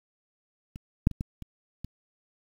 clicks, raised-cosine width 5 ms, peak -28 / -7 / -25 / -18 / -27 / -24 dBFS, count 6, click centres 0.759 / 1.071 / 1.113 / 1.209 / 1.423 / 1.846 s, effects 8-bit

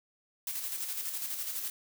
blue noise with tremolo, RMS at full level -35 dBFS, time 0.47-1.7 s, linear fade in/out 2 ms, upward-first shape square, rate 12 Hz, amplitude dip 40%, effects none

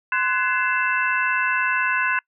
sine tone cluster, 1033 / 1495 / 1691 / 2077 / 2652 Hz, C6 / F#6 / G#6 / C7 / E7, -22 / +17 / +31 / -13 / +10 cents, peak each -25 / -22 / -26 / -31 / -26 dBFS, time 0.12-2.19 s, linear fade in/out 2 ms, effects noise-tail reverb RT60 0.1 s tail -26 dB re dry

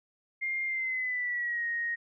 sine tone with pitch glide, 2114 to 1872.5 Hz, C7 to A#6, +17 to +7 cents, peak -29 dBFS, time 0.41-1.96 s, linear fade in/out 20 ms, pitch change -210 cents, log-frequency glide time 0.66-1.66 s, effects none

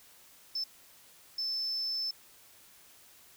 sine tone bursts at uneven times, 5274 Hz, E8, in tune, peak -30 dBFS, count 2, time 0.55-0.64 / 1.38-2.11 s, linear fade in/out 5 ms, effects tanh soft clip ceiling -27 dBFS + white hiss -58 dBFS RMS until 3.36 s

